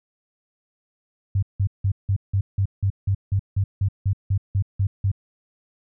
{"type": "tone bursts", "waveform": "sine", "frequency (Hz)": 98, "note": "G2", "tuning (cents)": 0, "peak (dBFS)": -17, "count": 16, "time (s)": [1.35, 5.116], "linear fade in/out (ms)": 5, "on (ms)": 76, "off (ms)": 170, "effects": []}